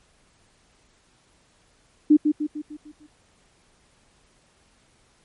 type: tone with echo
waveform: sine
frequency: 301 Hz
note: D4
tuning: 43 cents sharp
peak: -10 dBFS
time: 2.1-2.17 s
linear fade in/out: 10 ms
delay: 150 ms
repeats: 6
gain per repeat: -6 dB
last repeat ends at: 3.07 s
effects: pink hiss -61 dBFS RMS until 5.24 s + MP3 48 kbps